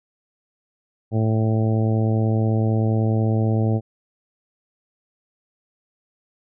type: harmonic tone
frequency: 110.5 Hz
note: A2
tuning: 8 cents sharp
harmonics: 1 / 2 / 3 / 4 / 5 / 6 / 7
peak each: -18 / -24 / -28 / -30 / -32 / -34 / -35 dBFS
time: 1.11-3.81 s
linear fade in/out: 50 ms
effects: none